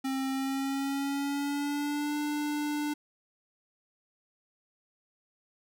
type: tone with pitch glide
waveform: square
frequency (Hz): 266.8 to 296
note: C4 to D4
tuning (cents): +34 to +14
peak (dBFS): -30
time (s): 0.04-2.94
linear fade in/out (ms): 10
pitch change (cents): +180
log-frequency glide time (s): 0.32-2.17
effects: none